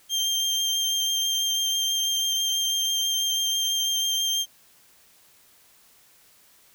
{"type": "tone with vibrato", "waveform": "30% pulse", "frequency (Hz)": 3175, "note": "G7", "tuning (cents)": 21, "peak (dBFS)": -20, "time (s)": [0.09, 4.46], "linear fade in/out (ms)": 50, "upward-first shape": "triangle", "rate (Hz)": 6.1, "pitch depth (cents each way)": 15, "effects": ["white hiss -57 dBFS RMS until 6.74 s"]}